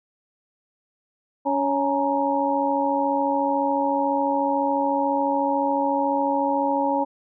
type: tone cluster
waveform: sine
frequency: 281.4 / 555 / 842 / 936 Hz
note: C#4 / C#5 / G#5 / A#5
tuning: +26 / +2 / +24 / +7 cents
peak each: -25 dBFS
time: 1.45-7.05 s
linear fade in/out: 20 ms
effects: none